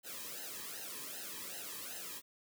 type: noise with flanger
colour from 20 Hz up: white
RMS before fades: -45 dBFS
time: 0.03-2.22 s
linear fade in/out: 50 ms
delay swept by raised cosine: 0.86 to 1.43 ms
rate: 2.6 Hz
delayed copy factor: -0.95
effects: none